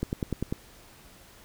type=click train; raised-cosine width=3 ms; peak=-15 dBFS; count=6; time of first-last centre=0.03-0.525 s; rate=10.1 Hz; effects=pink hiss -53 dBFS RMS until 1.44 s